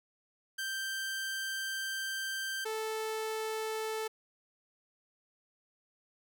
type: tone pair in turn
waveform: sawtooth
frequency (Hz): 1568 / 438.7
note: G6 / A4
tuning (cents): 0 / -5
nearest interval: octave + minor seventh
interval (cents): 2205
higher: first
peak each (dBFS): -31 / -30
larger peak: second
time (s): 0.58-2.65 / 2.65-4.08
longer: first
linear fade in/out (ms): 10
effects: none